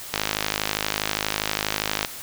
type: click train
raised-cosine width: 0.2 ms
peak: -4 dBFS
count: 101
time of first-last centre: 0.14-2.048 s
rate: 52.4 Hz
effects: white hiss -37 dBFS RMS until 2.22 s